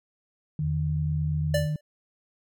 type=tone; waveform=sine; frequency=152.2 Hz; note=D#3; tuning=38 cents flat; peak=-25 dBFS; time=0.59-1.76 s; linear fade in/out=2 ms
type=tone with vibrato; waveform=sine; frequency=83.5 Hz; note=E2; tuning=23 cents sharp; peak=-29 dBFS; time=0.6-1.68 s; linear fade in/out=50 ms; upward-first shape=sine; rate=6.1 Hz; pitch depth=11 cents each way
type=tone with exponential decay; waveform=square; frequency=587.3 Hz; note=D5; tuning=in tune; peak=-21 dBFS; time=1.54-1.81 s; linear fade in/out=5 ms; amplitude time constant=58 ms
effects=none